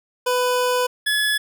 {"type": "tone pair in turn", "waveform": "25% pulse", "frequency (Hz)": [498, 1704.3], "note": ["B4", "G#6"], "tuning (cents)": [14, 44], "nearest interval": "octave + major sixth", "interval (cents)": 2130, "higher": "second", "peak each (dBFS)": -14, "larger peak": "neither", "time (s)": [[0.26, 0.87], [1.06, 1.38]], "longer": "first", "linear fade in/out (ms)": 10, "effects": []}